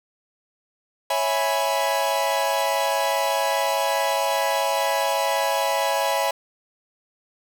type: chord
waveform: 45% pulse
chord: C# minor seventh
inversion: none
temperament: equal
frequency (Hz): 554.4 / 659.3 / 830.6 / 987.8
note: C#5 / E5 / G#5 / B5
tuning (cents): 0 / 0 / 0 / 0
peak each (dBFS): -26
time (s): 1.1-6.31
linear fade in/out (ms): 5
effects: none